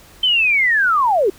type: linear sweep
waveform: sine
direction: down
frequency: 3109 to 349.2 Hz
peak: -12 dBFS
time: 0.23-1.3 s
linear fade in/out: 5 ms
effects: pink hiss -45 dBFS RMS until 1.38 s